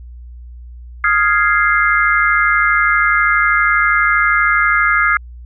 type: chord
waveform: sine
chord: F minor seventh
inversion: third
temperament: equal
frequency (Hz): 1244.5 / 1396.9 / 1661.2 / 2093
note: Eb6 / F6 / Ab6 / C7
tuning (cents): 0 / 0 / 0 / 0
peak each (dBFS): -16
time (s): 1.04-5.17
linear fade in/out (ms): 2
effects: added 60 Hz sine -31 dBFS peak until 5.45 s